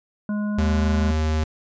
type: harmonic tone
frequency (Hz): 208.3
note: G#3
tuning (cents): +5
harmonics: 1 / 3 / 5 / 7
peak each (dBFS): -22 / -37 / -41 / -39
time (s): 0.29-1.11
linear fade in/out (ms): 2
type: tone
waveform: square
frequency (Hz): 78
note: D#2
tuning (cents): +5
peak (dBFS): -20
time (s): 0.58-1.44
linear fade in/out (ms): 5
effects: resampled to 16000 Hz